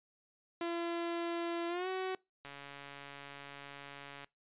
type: tone with pitch glide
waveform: sawtooth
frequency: 340 to 375.1 Hz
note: F4 to F#4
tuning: -46 to +24 cents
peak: -31 dBFS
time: 0.61-2.15 s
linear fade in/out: 2 ms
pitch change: +170 cents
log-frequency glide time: 1.68-1.88 s
type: click train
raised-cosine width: 0.3 ms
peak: -32 dBFS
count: 254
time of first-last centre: 2.45-4.244 s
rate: 141 Hz
effects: noise-tail reverb RT60 0.2 s tail -23 dB re dry + resampled to 8000 Hz